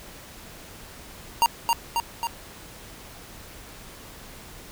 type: tone with echo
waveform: square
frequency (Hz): 932.3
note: A#5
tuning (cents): 0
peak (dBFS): -16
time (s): 1.42-1.46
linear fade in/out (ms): 0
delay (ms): 270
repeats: 3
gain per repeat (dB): -3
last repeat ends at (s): 2.27
effects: pink hiss -44 dBFS RMS until 4.71 s